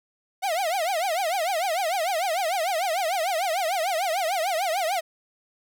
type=tone with vibrato; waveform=45% pulse; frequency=708 Hz; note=F5; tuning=23 cents sharp; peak=-23 dBFS; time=0.42-5.01 s; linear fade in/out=20 ms; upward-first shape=triangle; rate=6.7 Hz; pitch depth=260 cents each way; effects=none